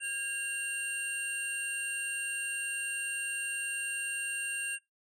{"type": "tone cluster", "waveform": "sine", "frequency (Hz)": [1618, 2769, 8670], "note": ["G#6", "F7", "C#9"], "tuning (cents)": [-46, -15, -39], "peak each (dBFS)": [-37, -34, -36], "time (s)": [0, 4.79], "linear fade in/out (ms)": 50, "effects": ["noise-tail reverb RT60 0.2 s tail -22 dB re dry", "tanh soft clip ceiling -28 dBFS"]}